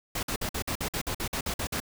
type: noise bursts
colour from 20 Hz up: pink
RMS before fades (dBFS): -31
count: 13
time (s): 0.15-1.802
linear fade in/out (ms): 5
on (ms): 80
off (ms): 51
effects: none